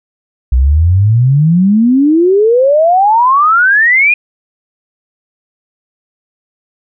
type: exponential sweep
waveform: sine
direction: up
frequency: 60 to 2489 Hz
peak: -5 dBFS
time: 0.52-4.14 s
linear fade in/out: 5 ms
effects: none